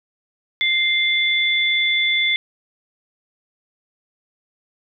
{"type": "tone pair together", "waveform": "sine", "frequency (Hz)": [2093, 3475], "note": ["C7", "A7"], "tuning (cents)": [0, -22], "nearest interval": "major sixth", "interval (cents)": 878, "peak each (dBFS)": [-18, -19], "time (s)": [0.61, 2.36], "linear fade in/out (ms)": 0, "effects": []}